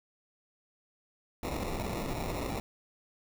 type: noise with sample-and-hold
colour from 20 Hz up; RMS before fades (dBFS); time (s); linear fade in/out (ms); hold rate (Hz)
pink; -35; 1.43-2.6; 2; 1575
effects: none